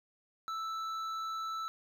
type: tone with hard clipping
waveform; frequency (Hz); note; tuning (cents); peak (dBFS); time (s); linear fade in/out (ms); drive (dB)
triangle; 1318.5; E6; 0; -37; 0.48-1.68; 0; 11
effects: none